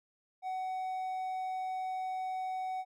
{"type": "tone", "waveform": "triangle", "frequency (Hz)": 749, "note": "F#5", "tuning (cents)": 21, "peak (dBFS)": -32, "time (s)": [0.42, 2.85], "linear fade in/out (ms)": 50, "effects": []}